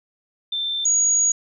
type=tone pair in turn; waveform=sine; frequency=3562 / 6724 Hz; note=A7 / G#8; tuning=+21 / +20 cents; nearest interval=major seventh; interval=1099 cents; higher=second; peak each=-22 / -15 dBFS; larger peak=second; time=0.52-0.85 / 0.85-1.32 s; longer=second; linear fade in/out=5 ms; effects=none

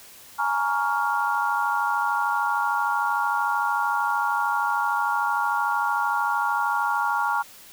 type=chord; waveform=sine; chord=Bb minor seventh; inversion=third; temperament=just; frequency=839.1 / 932.3 / 1118.8 / 1398.5 Hz; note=Ab5 / Bb5 / Db6 / F6; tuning=+18 / 0 / +16 / +2 cents; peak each=-27 / -26 / -28 / -26 dBFS; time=0.38-7.43 s; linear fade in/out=20 ms; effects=white hiss -47 dBFS RMS until 7.72 s

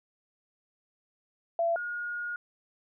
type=tone pair in turn; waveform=sine; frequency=675 / 1434.4 Hz; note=E5 / F6; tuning=+41 / +46 cents; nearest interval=octave + minor second; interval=1305 cents; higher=second; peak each=-24 / -32 dBFS; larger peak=first; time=1.59-1.76 / 1.76-2.36 s; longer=second; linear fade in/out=2 ms; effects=none

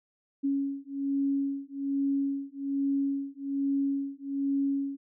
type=beating tone pair; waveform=sine; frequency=276.5 / 277.7 Hz; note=C#4 / C#4; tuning=-4 / +3 cents; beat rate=1.2 Hz; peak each=-30 dBFS; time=0.43-4.97 s; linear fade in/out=20 ms; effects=none

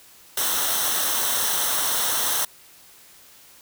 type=noise with comb filter; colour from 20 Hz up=white; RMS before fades=-23 dBFS; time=0.37-2.45 s; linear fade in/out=5 ms; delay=0.42 ms; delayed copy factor=-0.65; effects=white hiss -50 dBFS RMS until 3.61 s

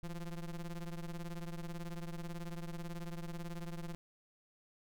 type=ring-modulated tone; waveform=square; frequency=86.8 Hz; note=F2; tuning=10 cents flat; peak=-38 dBFS; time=0.03-3.95 s; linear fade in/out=0 ms; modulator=77.7 Hz; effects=none

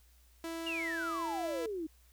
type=tone with pitch glide; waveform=sawtooth; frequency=330 to 332.5 Hz; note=E4 to E4; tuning=+2 to +15 cents; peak=-34 dBFS; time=0.44-1.66 s; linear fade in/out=2 ms; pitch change=+13 cents; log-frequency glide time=0.87-1.43 s
type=exponential sweep; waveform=sine; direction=down; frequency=2926 to 303.5 Hz; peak=-35 dBFS; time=0.66-1.87 s; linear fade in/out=10 ms
effects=added 60 Hz sine -61 dBFS peak until 2.12 s + white hiss -68 dBFS RMS until 2.12 s

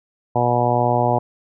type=harmonic tone; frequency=121.4 Hz; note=B2; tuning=29 cents flat; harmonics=1 / 2 / 3 / 4 / 5 / 6 / 7 / 8; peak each=-22 / -26 / -26 / -25 / -22 / -21 / -22 / -26 dBFS; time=0.35-1.19 s; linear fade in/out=10 ms; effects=none

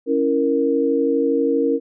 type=chord; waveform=sine; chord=A# diminished; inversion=first; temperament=equal; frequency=277.2 / 329.6 / 466.2 Hz; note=C#4 / E4 / A#4; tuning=0 / 0 / 0 cents; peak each=-20 / -23 / -18 dBFS; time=0.06-1.8 s; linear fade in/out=50 ms; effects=none

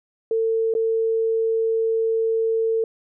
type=tone with dropouts; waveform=sine; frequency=450 Hz; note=A4; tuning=39 cents sharp; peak=-18 dBFS; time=0.31-2.84 s; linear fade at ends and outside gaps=2 ms; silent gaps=0.739-0.75 s; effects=none

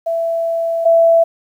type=tone pair in turn; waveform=sine; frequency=665 / 665 Hz; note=E5 / E5; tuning=+15 / +15 cents; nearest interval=unison; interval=0 cents; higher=neither; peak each=-15 / -7 dBFS; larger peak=second; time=0.06-0.85 / 0.85-1.24 s; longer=first; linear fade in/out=10 ms; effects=8-bit

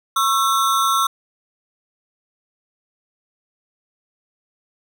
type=ring-modulated tone; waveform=square; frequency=1217 Hz; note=D#6; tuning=39 cents flat; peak=-13 dBFS; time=0.16-1.07 s; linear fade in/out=5 ms; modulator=116 Hz; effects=none

